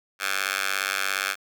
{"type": "tone with high-pass filter", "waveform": "10% pulse", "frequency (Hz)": 97.2, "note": "G2", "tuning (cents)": -14, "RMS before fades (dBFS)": -27, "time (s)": [0.19, 1.36], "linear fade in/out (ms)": 50, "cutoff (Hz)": 1600, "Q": 1.5, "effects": []}